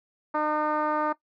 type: tone with low-pass filter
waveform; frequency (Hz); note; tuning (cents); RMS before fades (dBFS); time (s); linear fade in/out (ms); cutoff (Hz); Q
10% pulse; 303.7; D#4; -42; -26; 0.34-1.13; 10; 1100; 2
effects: noise-tail reverb RT60 0.1 s tail -18 dB re dry